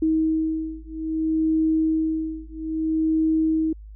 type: beating tone pair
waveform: sine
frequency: 317.4 / 318.01 Hz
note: D#4 / D#4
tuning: +35 / +38 cents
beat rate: 0.61 Hz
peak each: -23 dBFS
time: 0.02-3.73 s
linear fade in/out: 5 ms
effects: added 52 Hz sine -38 dBFS peak until 3.95 s